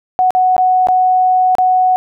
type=tone with dropouts; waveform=sine; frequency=740 Hz; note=F#5; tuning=in tune; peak=-8 dBFS; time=0.19-1.96 s; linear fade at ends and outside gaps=0 ms; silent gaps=0.306-0.35 / 0.565-0.58 / 0.871-0.886 / 1.552-1.584 s; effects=none